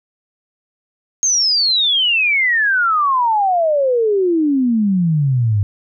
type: exponential sweep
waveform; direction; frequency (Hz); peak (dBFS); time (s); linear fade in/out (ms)
sine; down; 6500 to 98; -12; 1.23-5.63; 0
effects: none